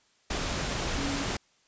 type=tone in noise; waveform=sine; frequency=278.9 Hz; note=C#4; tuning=11 cents sharp; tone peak=-33 dBFS; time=0.97-1.24 s; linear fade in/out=5 ms; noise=pink; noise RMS=-31 dBFS; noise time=0.3-1.37 s; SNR=-5 dB; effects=white hiss -66 dBFS RMS until 1.67 s + resampled to 16000 Hz